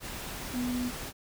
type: tone in noise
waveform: sine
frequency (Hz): 246.9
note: B3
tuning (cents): 0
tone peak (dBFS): -29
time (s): 0.52-0.92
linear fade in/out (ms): 50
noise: pink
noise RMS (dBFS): -39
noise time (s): 0-1.13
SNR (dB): +7
effects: none